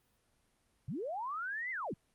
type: linear two-way sweep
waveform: sine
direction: up then down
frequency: 103.83 to 2093 to 103.83 Hz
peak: -36 dBFS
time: 0.88-1.94 s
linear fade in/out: 5 ms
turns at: 1.71 s
effects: pink hiss -74 dBFS RMS until 2.14 s + Opus 32 kbps